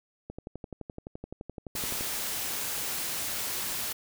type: click train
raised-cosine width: 2 ms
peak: -25 dBFS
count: 21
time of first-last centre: 0.3-2.009 s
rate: 11.7 Hz
type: noise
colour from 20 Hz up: white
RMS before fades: -33 dBFS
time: 1.75-3.93 s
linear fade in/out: 10 ms
effects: none